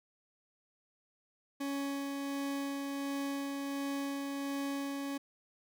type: tone with tremolo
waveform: 40% pulse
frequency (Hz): 278.6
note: C#4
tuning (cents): +9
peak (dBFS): -33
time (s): 1.6-5.18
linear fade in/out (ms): 10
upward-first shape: sine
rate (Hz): 1.4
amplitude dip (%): 25
effects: none